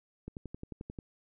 click train, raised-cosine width 3 ms, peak -28 dBFS, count 9, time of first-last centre 0.28-0.988 s, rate 11.3 Hz, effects none

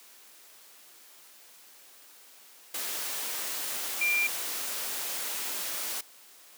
sine tone in noise, 2381 Hz, D7, 23 cents sharp, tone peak -24 dBFS, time 4.01-4.27 s, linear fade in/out 5 ms, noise white, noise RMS -34 dBFS, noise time 2.74-6.01 s, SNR +7 dB, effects white hiss -54 dBFS RMS until 6.57 s + high-pass 300 Hz 12 dB/octave

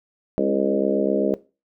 harmonic tone with a mistuned harmonic, 67.9 Hz, C#2, 35 cents flat, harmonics 3 / 4 / 5 / 6 / 7 / 8 / 9, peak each -26 / -26 / -26 / -26 / -26 / -26 / -26 dBFS, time 0.38-1.34 s, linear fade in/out 0 ms, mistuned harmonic 5, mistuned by -22 cents, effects noise-tail reverb RT60 0.3 s tail -19 dB re dry

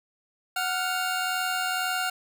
25% pulse tone pair together, 739.4 / 1396.9 Hz, F#5 / F6, -1 / 0 cents, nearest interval major seventh, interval 1101 cents, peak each -25 dBFS, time 0.56-2.1 s, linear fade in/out 5 ms, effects none

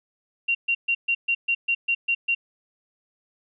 sine tone bursts, 2759 Hz, F7, 22 cents flat, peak -19 dBFS, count 10, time 0.48-2.35 s, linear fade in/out 10 ms, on 70 ms, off 130 ms, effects none

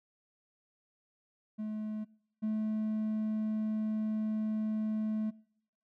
triangle tone pair in turn, 214.7 / 216.3 Hz, A3 / A3, -42 / -29 cents, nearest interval unison, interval 13 cents, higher second, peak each -32 / -27 dBFS, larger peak second, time 1.58-2.05 / 2.42-5.31 s, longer second, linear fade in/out 20 ms, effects noise-tail reverb RT60 0.7 s tail -25 dB re dry + tanh soft clip ceiling -24 dBFS

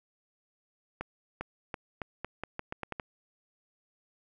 accelerating click train, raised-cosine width 0.5 ms, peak -20 dBFS, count 11, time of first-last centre 1.01-2.998 s, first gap 400 ms, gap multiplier 0.83, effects none

